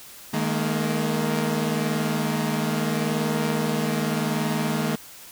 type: chord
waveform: sawtooth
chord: D# suspended fourth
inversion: none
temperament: equal with one note detuned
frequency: 155.56 / 212.3 / 233.1 Hz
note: D#3 / G#3 / A#3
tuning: 0 / +38 / 0 cents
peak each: -23 dBFS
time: 0.33-4.96 s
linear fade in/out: 10 ms
effects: white hiss -44 dBFS RMS until 5.31 s